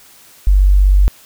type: tone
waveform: sine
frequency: 48.14 Hz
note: G1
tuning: 31 cents flat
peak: -6 dBFS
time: 0.47-1.08 s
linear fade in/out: 0 ms
effects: white hiss -44 dBFS RMS until 1.25 s